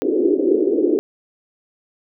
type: band-pass noise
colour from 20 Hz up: pink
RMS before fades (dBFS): -17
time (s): 0.02-0.99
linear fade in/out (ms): 0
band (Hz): 310 to 440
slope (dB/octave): 48
effects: none